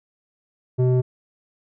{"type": "tone with low-pass filter", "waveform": "square", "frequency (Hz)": 126.6, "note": "B2", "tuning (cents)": 43, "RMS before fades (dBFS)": -18, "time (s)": [0.78, 1.02], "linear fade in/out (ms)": 20, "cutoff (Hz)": 440, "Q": 1.6, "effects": []}